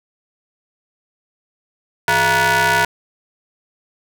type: ring-modulated tone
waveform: sawtooth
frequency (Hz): 261.6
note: C4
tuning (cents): 0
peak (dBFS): -6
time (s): 2.08-2.85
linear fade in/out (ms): 2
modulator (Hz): 1210
effects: none